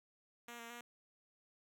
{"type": "tone with pitch steps", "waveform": "5% pulse", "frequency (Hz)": [237.4, 232.5, 238.9], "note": ["A#3", "A#3", "A#3"], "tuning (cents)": [32, -4, 43], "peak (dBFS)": -37, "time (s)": [0.48, 0.81], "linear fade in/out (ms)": 2, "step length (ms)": 110, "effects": []}